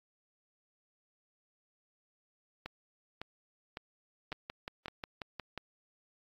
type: two click trains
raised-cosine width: 0.3 ms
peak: -23 / -24 dBFS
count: 8 / 5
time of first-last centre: 4.32-5.577 / 2.66-4.882 s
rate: 5.57 / 1.8 Hz
effects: AAC 32 kbps